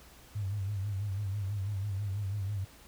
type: tone with vibrato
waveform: sine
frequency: 99.9 Hz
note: G2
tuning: 33 cents sharp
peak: -31 dBFS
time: 0.35-2.65 s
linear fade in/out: 10 ms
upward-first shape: sine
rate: 6.1 Hz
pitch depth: 86 cents each way
effects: added 60 Hz sine -60 dBFS peak until 2.87 s + pink hiss -56 dBFS RMS until 2.87 s